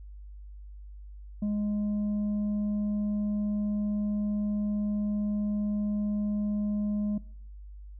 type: tone with tanh clipping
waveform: triangle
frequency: 207.7 Hz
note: G#3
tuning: in tune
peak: -27 dBFS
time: 1.42-7.18 s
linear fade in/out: 5 ms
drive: 8 dB
effects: noise-tail reverb RT60 0.6 s tail -21 dB re dry + added 50 Hz sine -42 dBFS peak until 7.99 s